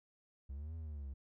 triangle linear two-way sweep, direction up then down, 65.41 to 82.5 to 65.41 Hz, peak -40 dBFS, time 0.49-1.14 s, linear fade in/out 10 ms, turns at 0.75 s, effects none

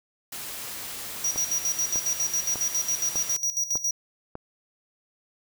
white noise, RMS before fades -36 dBFS, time 0.32-3.37 s, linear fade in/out 5 ms
square tone with tremolo, 5780 Hz, F#8, 41 cents flat, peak -23 dBFS, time 1.24-3.91 s, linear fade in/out 5 ms, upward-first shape square, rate 7.3 Hz, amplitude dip 75%
click train, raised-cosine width 1 ms, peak -21 dBFS, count 6, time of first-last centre 1.36-4.354 s, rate 1.67 Hz
effects none

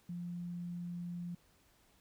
sine tone, 174.4 Hz, F3, 2 cents flat, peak -39 dBFS, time 0.09-1.35 s, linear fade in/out 5 ms, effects pink hiss -69 dBFS RMS until 2 s

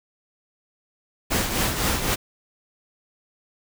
pink noise with tremolo, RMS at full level -21 dBFS, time 1.3-2.16 s, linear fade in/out 20 ms, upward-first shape triangle, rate 3.9 Hz, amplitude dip 60%, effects none

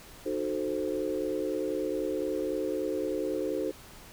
sine chord, D# diminished seventh, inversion none, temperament equal with one note detuned, 306.1 / 370 / 440 / 523.3 Hz, D#4 / F#4 / A4 / C5, -28 / 0 / 0 / 0 cents, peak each -34 dBFS, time 0.25-3.72 s, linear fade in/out 20 ms, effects pink hiss -50 dBFS RMS until 4.12 s

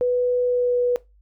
sine tone with pitch glide, 493.9 to 489.9 Hz, B4 to B4, 0 to -14 cents, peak -17 dBFS, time 0.01-0.96 s, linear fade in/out 0 ms, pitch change -14 cents, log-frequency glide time 0.44-0.77 s, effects noise-tail reverb RT60 0.2 s tail -19 dB re dry + added 50 Hz sine -52 dBFS peak until 1.21 s

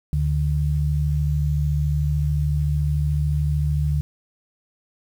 sine tone pair together, 73.78 / 147.4 Hz, D2 / D3, +9 / +7 cents, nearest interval octave, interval 1198 cents, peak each -21 dBFS, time 0.13-4.01 s, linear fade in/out 0 ms, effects 8-bit

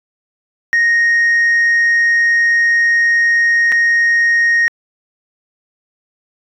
sine tone with dropouts, 1864.7 Hz, A#6, in tune, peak -7 dBFS, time 0.73-4.68 s, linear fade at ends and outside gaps 0 ms, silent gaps 3.719-3.723 s, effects tanh soft clip ceiling -8 dBFS

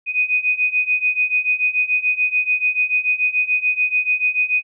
sine beating tone pair, 2489 / 2495.9 Hz, D#7 / D#7, 0 / +5 cents, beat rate 6.9 Hz, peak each -20 / -18 dBFS, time 0.06-4.63 s, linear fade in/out 50 ms, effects none

